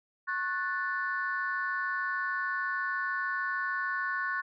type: chord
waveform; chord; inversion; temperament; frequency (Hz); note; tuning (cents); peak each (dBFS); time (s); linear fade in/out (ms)
sine; F# minor; second; equal with one note detuned; 1093.5 / 1480 / 1760; C#6 / F#6 / A6; -24 / 0 / 0; -34 / -32 / -34; 0.27-4.42; 20
effects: tanh soft clip ceiling -21 dBFS